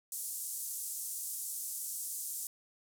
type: band-pass noise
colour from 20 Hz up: pink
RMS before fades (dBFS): -40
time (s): 0.12-2.47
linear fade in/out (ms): 2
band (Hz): 7400 to 14000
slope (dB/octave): 24
effects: none